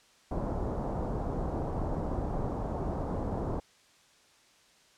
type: low-pass noise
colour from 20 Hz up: pink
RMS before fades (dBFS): -33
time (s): 0.31-3.6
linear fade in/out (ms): 5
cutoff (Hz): 930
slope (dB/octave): 24
effects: white hiss -62 dBFS RMS until 4.97 s + low-pass 7000 Hz 12 dB/octave